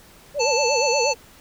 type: tone with vibrato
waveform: sine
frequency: 523.3 Hz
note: C5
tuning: in tune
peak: -20 dBFS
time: 0.34-1.15 s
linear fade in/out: 50 ms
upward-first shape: sine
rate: 8.4 Hz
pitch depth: 210 cents each way
type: harmonic tone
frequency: 880 Hz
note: A5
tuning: in tune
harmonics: 1 / 3 / 5 / 7 / 8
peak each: -24 / -25 / -26 / -28 / -34 dBFS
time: 0.39-1.14 s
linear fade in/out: 20 ms
effects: pink hiss -49 dBFS RMS until 1.4 s